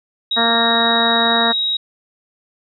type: tone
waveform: sine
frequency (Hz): 3809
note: A#7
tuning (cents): +37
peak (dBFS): -16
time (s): 0.31-1.77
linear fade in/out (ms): 5
type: harmonic tone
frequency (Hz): 231.1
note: A#3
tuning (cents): -15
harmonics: 1 / 2 / 3 / 4 / 5 / 6 / 7 / 8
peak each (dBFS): -22 / -24 / -20 / -23 / -24 / -25 / -25 / -23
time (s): 0.36-1.53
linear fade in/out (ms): 20
effects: none